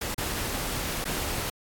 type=noise with dropouts; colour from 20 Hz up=pink; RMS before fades=-31 dBFS; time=0.01-1.5 s; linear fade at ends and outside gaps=5 ms; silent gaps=0.145-0.179 / 1.043-1.053 s; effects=AAC 64 kbps